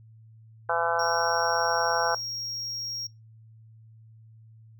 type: harmonic tone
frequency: 168.4 Hz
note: E3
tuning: 37 cents sharp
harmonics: 3 / 4 / 5 / 6 / 7 / 8 / 9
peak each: -31 / -30 / -29 / -32 / -34 / -32 / -31 dBFS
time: 0.69-2.15 s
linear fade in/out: 5 ms
type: tone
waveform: triangle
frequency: 5588 Hz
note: F8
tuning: in tune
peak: -30 dBFS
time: 0.99-3.07 s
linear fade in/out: 5 ms
effects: noise-tail reverb RT60 0.2 s tail -23 dB re dry + added 111 Hz sine -49 dBFS peak until 4.79 s